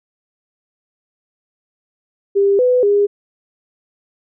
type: tone with pitch steps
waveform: sine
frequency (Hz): 398.4 / 499.6 / 407.3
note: G4 / B4 / G#4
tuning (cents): +28 / +20 / -34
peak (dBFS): -10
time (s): 2.35-3.07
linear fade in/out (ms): 20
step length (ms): 240
effects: none